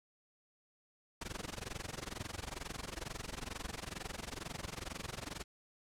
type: noise with amplitude modulation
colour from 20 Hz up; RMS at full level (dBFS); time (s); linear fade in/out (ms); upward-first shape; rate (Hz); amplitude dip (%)
pink; -40; 1.21-5.44; 5; sine; 22.2; 95
effects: low-pass 9000 Hz 12 dB/octave